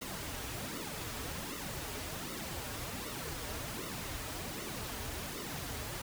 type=noise with flanger; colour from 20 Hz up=pink; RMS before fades=-41 dBFS; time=0.01-6.02 s; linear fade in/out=10 ms; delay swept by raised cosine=1.2 to 5.9 ms; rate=1.3 Hz; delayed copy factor=-0.7; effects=none